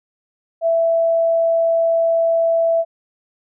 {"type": "tone", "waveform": "sine", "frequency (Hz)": 663, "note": "E5", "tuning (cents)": 10, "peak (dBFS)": -13, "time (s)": [0.61, 2.85], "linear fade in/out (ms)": 50, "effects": []}